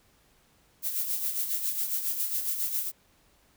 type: noise with tremolo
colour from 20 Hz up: violet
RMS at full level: -28 dBFS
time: 0.82-2.92 s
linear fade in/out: 50 ms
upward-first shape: sine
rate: 7.3 Hz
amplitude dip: 55%
effects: pink hiss -64 dBFS RMS until 3.56 s